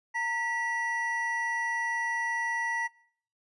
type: tone pair together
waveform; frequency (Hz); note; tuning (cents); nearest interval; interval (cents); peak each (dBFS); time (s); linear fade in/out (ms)
triangle; 919 / 1944.8; A#5 / B6; -25 / -27; octave + minor second; 1298; -31 / -28; 0.14-2.88; 20
effects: noise-tail reverb RT60 0.6 s tail -24 dB re dry + resampled to 24000 Hz